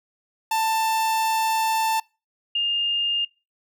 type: tone pair in turn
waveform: 45% pulse / sine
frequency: 888 / 2819 Hz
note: A5 / F7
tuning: +16 / +16 cents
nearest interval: octave + minor sixth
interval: 2000 cents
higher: second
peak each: -20 dBFS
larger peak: neither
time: 0.51-2 / 2.55-3.25 s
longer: first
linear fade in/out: 5 ms
effects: noise-tail reverb RT60 0.3 s tail -25 dB re dry